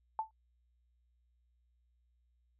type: tone with exponential decay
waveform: sine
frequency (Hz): 880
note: A5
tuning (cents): 0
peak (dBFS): -28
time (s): 0.19-0.31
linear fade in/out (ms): 1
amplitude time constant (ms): 24
effects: noise-tail reverb RT60 0.1 s tail -24 dB re dry + added 60 Hz sine -70 dBFS peak until 2.59 s